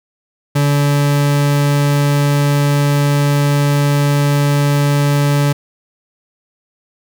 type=tone; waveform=40% pulse; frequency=143.8 Hz; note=D3; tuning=36 cents flat; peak=-10 dBFS; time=0.55-5.53 s; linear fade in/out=10 ms; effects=none